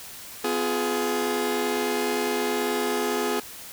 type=chord; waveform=sawtooth; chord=F diminished; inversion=second; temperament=just; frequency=251.4 / 349.2 / 419.1 Hz; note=Cb4 / F4 / Ab4; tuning=+31 / 0 / +16 cents; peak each=-26 / -26 / -22 dBFS; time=0.44-3.4 s; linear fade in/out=5 ms; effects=white hiss -41 dBFS RMS until 3.72 s

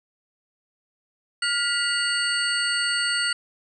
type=tone cluster; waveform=sine; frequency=1415 / 1958 / 2846 / 4479 / 8410 Hz; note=F6 / B6 / F7 / C#8 / C9; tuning=+22 / -15 / +32 / +17 / +8 cents; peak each=-26 / -30 / -29 / -26 / -31 dBFS; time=1.42-3.33 s; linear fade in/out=5 ms; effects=none

